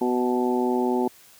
harmonic tone with a mistuned harmonic, 124.2 Hz, B2, 10 cents sharp, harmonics 2 / 3 / 4 / 5 / 6 / 7, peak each -24 / -24 / -33 / -36 / -32 / -29 dBFS, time 0.01-1.08 s, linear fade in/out 5 ms, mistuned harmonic 5, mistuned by +19 cents, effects white hiss -52 dBFS RMS until 1.39 s + high-pass 80 Hz 12 dB/octave

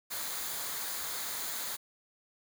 white noise with comb filter, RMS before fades -37 dBFS, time 0.1-1.77 s, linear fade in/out 20 ms, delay 0.36 ms, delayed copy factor -0.5, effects none

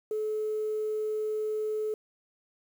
sine tone, 430 Hz, A4, 40 cents flat, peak -27 dBFS, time 0.11-1.94 s, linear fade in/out 2 ms, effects tanh soft clip ceiling -24 dBFS + 9-bit

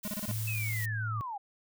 blue noise, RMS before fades -40 dBFS, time 0.03-0.86 s, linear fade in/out 10 ms
square tone bursts, 207.7 Hz, G#3, in tune, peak -35 dBFS, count 5, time 0.05-0.313 s, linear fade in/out 0 ms, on 27 ms, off 32 ms
sine tone, 109.4 Hz, A2, 9 cents flat, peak -32 dBFS, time 0.28-1.21 s, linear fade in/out 0 ms
sine linear sweep, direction down, 2637 to 770 Hz, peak -35 dBFS, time 0.47-1.38 s, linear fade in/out 10 ms
effects none

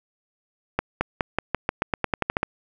accelerating click train, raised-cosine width 0.5 ms, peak -6 dBFS, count 14, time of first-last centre 0.79-2.431 s, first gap 220 ms, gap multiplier 0.9, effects none

